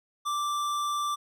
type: tone with tanh clipping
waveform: sine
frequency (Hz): 1174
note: D6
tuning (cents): -1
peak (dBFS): -29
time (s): 0.25-1.16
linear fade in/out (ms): 20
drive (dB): 18
effects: none